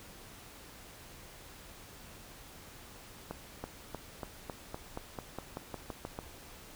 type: accelerating click train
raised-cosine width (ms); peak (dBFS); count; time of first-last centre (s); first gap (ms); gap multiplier
1; -24; 14; 3.31-6.189; 330; 0.93
effects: pink hiss -52 dBFS RMS until 6.75 s